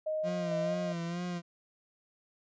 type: tone with tremolo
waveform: sine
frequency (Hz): 622.3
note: D#5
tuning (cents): 0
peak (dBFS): -30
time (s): 0.06-0.93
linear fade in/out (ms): 10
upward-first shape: square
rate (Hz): 2.2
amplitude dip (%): 35
type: tone with vibrato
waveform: 40% pulse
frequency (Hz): 173.3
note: F3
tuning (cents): -13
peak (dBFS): -33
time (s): 0.23-1.42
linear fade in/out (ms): 50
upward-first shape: sine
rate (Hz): 2.2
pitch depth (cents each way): 51
effects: resampled to 16000 Hz